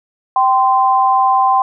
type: tone pair together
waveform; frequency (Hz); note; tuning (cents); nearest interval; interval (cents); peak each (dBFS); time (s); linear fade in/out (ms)
sine; 778.6 / 1036; G5 / C6; -12 / -17; perfect fourth; 495; -12; 0.36-1.62; 2
effects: none